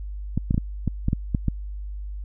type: clicks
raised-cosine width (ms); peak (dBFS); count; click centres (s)
5; -9; 9; 0.376 / 0.509 / 0.544 / 0.579 / 0.877 / 1.084 / 1.131 / 1.348 / 1.483
effects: added 50 Hz sine -30 dBFS peak until 2.24 s